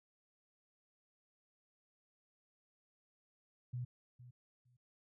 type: tone with echo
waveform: sine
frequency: 123.47 Hz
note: B2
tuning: in tune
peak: -38 dBFS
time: 3.73-3.85 s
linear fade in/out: 10 ms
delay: 460 ms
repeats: 2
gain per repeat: -15 dB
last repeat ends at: 4.77 s
effects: none